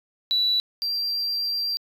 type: tone pair in turn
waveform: triangle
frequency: 3945 / 4723 Hz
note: B7 / D8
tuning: -3 / +9 cents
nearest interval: minor third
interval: 312 cents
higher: second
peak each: -16 / -22 dBFS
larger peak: first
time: 0.31-0.6 / 0.82-1.77 s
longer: second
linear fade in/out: 0 ms
effects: tanh soft clip ceiling -16 dBFS